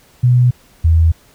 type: tone pair in turn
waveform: sine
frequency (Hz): 123.8 / 81.63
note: B2 / E2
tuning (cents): +5 / -16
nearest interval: perfect fifth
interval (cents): 721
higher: first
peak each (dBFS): -7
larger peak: neither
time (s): 0.23-0.51 / 0.84-1.12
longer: neither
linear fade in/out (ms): 10
effects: pink hiss -49 dBFS RMS until 1.34 s